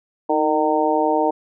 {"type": "harmonic tone with a mistuned harmonic", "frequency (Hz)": 152.9, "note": "D#3", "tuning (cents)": -30, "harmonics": [2, 3, 4, 5, 6], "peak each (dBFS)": [-22, -22, -22, -22, -22], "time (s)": [0.29, 1.31], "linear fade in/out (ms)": 10, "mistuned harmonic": 2, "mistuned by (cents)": 51, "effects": []}